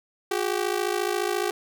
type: ring-modulated tone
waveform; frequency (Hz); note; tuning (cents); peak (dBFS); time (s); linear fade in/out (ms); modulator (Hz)
sawtooth; 386.2; G4; -26; -17; 0.31-1.51; 2; 27.2
effects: none